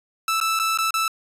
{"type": "tone with dropouts", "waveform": "sawtooth", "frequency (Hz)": 1318.5, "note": "E6", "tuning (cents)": 0, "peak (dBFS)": -16, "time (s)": [0.28, 1.08], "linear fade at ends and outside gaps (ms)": 2, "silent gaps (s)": [[0.402, 0.412], [0.591, 0.597], [0.775, 0.786], [0.907, 0.94]], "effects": ["resampled to 32000 Hz"]}